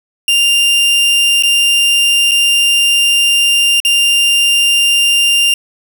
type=tone with dropouts; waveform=40% pulse; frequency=2794 Hz; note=F7; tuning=in tune; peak=-7 dBFS; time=0.28-5.54 s; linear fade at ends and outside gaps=2 ms; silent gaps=1.425-1.434 / 2.312-2.316 / 3.802-3.849 s; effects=none